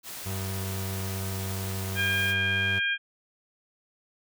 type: noise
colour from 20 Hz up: white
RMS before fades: -39 dBFS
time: 0.03-2.35 s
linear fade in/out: 50 ms
type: tone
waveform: 35% pulse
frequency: 95.8 Hz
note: G2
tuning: 39 cents flat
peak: -29 dBFS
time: 0.25-2.8 s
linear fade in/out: 20 ms
type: harmonic tone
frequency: 805 Hz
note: G5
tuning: 46 cents sharp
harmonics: 2 / 3 / 4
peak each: -26 / -30 / -32 dBFS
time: 1.95-2.98 s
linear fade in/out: 50 ms
effects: none